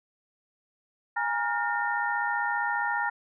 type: tone cluster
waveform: sine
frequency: 826 / 941 / 1411 / 1824 Hz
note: G#5 / A#5 / F6 / A#6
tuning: -10 / +16 / +17 / -38 cents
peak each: -31 dBFS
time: 1.16-3.1 s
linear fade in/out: 10 ms
effects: none